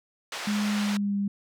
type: band-pass noise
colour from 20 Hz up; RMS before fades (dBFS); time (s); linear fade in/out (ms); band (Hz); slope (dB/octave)
pink; -35; 0.32-0.97; 2; 800 to 6000; 12
type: tone with pitch glide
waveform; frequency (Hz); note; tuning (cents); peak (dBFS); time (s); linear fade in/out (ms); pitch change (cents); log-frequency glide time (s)
sine; 207.7 to 200.4; G#3 to G3; 0 to +38; -24; 0.47-1.28; 5; -62; 0.74-1.16
effects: none